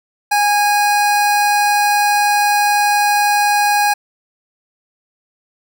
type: tone pair together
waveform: square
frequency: 826 / 1639.6 Hz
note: G#5 / G#6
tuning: -10 / -23 cents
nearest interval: octave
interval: 1187 cents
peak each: -13 / -20 dBFS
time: 0.31-3.94 s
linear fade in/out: 10 ms
effects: none